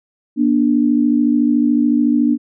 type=tone pair together; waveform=sine; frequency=240 / 293.8 Hz; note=B3 / D4; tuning=-49 / +1 cents; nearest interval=major third; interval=350 cents; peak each=-14 dBFS; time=0.36-2.38 s; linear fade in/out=50 ms; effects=none